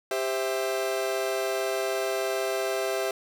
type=chord; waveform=40% pulse; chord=C major; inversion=second; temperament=equal with one note detuned; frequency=396.8 / 523.3 / 659.3 Hz; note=G4 / C5 / E5; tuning=+21 / 0 / 0 cents; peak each=-29 / -32 / -29 dBFS; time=0.11-3.11 s; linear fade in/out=2 ms; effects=none